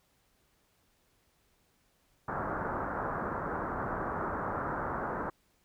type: low-pass noise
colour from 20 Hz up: white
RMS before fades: -35 dBFS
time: 2.28-5.3 s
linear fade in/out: 5 ms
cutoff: 1500 Hz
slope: 48 dB/octave
effects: pink hiss -71 dBFS RMS until 5.64 s